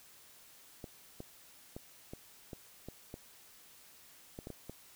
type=clicks; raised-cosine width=2 ms; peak=-30 dBFS; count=11; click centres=0.842 / 1.204 / 1.765 / 2.135 / 2.532 / 2.886 / 3.141 / 4.389 / 4.471 / 4.503 / 4.696 s; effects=white hiss -59 dBFS RMS until 4.95 s